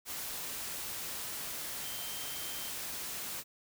sine tone in noise, 3136 Hz, G7, in tune, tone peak -47 dBFS, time 1.81-2.73 s, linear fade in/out 50 ms, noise white, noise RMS -40 dBFS, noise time 0.05-3.44 s, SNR -10 dB, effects none

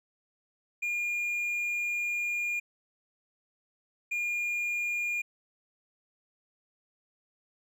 triangle tone bursts at uneven times, 2420 Hz, D#7, 49 cents flat, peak -27 dBFS, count 2, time 0.82-2.6 / 4.11-5.22 s, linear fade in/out 10 ms, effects none

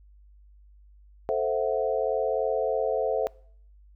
sine chord, F# half-diminished seventh, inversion first, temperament equal, 440 / 523.3 / 659.3 / 740 Hz, A4 / C5 / E5 / F#5, 0 / 0 / 0 / 0 cents, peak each -28 / -28 / -28 / -33 dBFS, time 1.29-3.27 s, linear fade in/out 0 ms, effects noise-tail reverb RT60 0.6 s tail -24 dB re dry + added 50 Hz sine -51 dBFS peak until 3.95 s

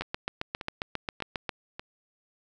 two click trains, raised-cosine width 0.3 ms, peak -21 / -14 dBFS, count 4 / 12, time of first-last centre 0.02-1.795 / 0.01-1.492 s, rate 1.69 / 7.42 Hz, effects none

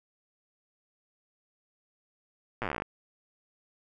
slowing click train, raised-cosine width 0.5 ms, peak -17 dBFS, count 16, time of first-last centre 2.62-2.821 s, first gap 8 ms, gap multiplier 1.07, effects none

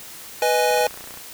square chord, G# minor, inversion first, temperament equal, 493.9 / 622.3 / 830.6 Hz, B4 / D#5 / G#5, 0 / 0 / 0 cents, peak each -21 / -23 / -22 dBFS, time 0.42-0.87 s, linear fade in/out 2 ms
click train, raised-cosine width 0.5 ms, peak -24 dBFS, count 15, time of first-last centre 0.71-1.174 s, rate 30.2 Hz
effects white hiss -39 dBFS RMS until 1.33 s

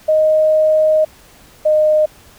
sine tone pair in turn, 622.3 / 614.1 Hz, D#5 / D#5, 0 / -23 cents, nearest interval unison, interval 23 cents, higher first, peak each -9 dBFS, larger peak neither, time 0.08-1.05 / 1.65-2.06 s, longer first, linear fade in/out 10 ms, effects pink hiss -45 dBFS RMS until 2.38 s

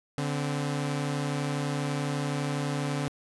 sawtooth tone pair together, 145 / 258 Hz, D3 / C4, -22 / -24 cents, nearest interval minor seventh, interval 998 cents, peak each -25 / -30 dBFS, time 0.18-3.08 s, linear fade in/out 0 ms, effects resampled to 24000 Hz

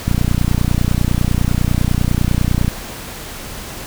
click train, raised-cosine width 5 ms, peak -3 dBFS, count 79, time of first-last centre 0.08-2.68 s, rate 30 Hz, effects pink hiss -30 dBFS RMS until 3.86 s

